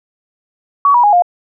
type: tone with pitch steps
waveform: sine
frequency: 1129 / 966 / 826.5 / 707.1 Hz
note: C#6 / B5 / G#5 / F5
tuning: +31 / -39 / -9 / +21 cents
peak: -6 dBFS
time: 0.85-1.222 s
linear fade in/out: 2 ms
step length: 93 ms
effects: none